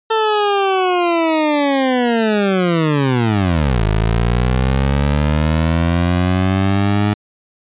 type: linear two-way sweep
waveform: 20% pulse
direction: down then up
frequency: 447.8 to 51.91 to 104.9 Hz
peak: -8 dBFS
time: 0.1-7.14 s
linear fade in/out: 10 ms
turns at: 3.84 s
effects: resampled to 8000 Hz